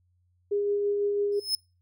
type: tone with tremolo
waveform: sine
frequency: 407.8 Hz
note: G#4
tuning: 32 cents flat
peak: -23 dBFS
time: 0.51-1.4 s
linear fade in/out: 10 ms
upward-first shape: sine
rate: 6 Hz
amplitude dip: 25%
type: tone with exponential growth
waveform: 40% pulse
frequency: 5190 Hz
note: E8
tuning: 28 cents flat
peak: -20 dBFS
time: 1.32-1.55 s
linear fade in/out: 2 ms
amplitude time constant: 50 ms
effects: noise-tail reverb RT60 0.3 s tail -26 dB re dry + added 89 Hz sine -65 dBFS peak until 1.81 s